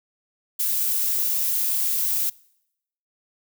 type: noise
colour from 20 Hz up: violet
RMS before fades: -23 dBFS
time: 0.59-2.3 s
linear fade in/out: 10 ms
effects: noise-tail reverb RT60 0.8 s tail -24 dB re dry